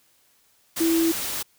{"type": "tone in noise", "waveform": "sine", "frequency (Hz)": 329.6, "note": "E4", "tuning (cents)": 0, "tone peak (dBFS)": -18, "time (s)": [0.8, 1.12], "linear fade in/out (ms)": 10, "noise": "white", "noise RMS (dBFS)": -29, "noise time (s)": [0.76, 1.43], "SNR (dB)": 8, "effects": ["white hiss -62 dBFS RMS until 1.58 s"]}